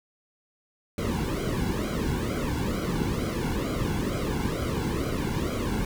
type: noise with flanger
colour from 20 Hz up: brown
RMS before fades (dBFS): -28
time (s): 0.98-5.85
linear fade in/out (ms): 2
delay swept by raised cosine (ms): 1.1 to 1.64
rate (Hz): 2.2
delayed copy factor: -0.95
effects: none